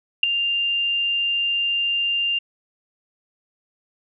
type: tone with ADSR envelope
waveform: sine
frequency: 2794 Hz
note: F7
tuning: in tune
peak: -7 dBFS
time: 0.23-2.39 s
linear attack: 5 ms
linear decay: 4 ms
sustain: -12 dB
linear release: 9 ms
effects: none